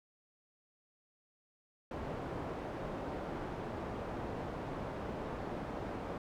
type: low-pass noise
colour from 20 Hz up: white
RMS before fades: -41 dBFS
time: 1.91-6.18 s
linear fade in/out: 2 ms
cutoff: 670 Hz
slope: 12 dB/octave
effects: none